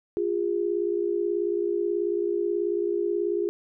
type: tone pair together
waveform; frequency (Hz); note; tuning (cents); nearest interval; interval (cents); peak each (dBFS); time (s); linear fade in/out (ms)
sine; 349.2 / 407.6; F4 / G#4; 0 / -32; minor third; 268; -26; 0.17-3.49; 0
effects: none